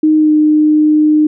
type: tone with pitch glide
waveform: sine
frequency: 309.6 to 304.8 Hz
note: D#4 to D#4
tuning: -9 to -36 cents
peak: -6 dBFS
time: 0.03-1.27 s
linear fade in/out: 5 ms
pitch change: -27 cents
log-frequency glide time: 0.17-0.32 s
effects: none